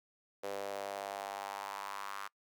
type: tone with high-pass filter sweep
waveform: sawtooth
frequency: 99.5 Hz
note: G2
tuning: 26 cents sharp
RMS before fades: -42 dBFS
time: 0.43-2.28 s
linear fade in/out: 10 ms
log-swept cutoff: 500 to 1200 Hz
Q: 3.4
effects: noise-tail reverb RT60 0.1 s tail -25 dB re dry